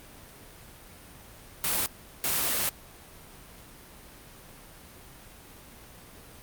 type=noise bursts at uneven times; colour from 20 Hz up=white; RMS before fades=-27 dBFS; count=2; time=1.64-1.86 / 2.24-2.69 s; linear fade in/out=0 ms; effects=pink hiss -49 dBFS RMS until 6.42 s + Opus 32 kbps